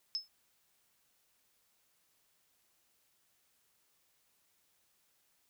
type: tone with exponential decay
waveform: sine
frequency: 5220 Hz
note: E8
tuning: 18 cents flat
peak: -29 dBFS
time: 0.15-0.28 s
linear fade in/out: 0 ms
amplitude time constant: 28 ms
effects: white hiss -74 dBFS RMS until 5.49 s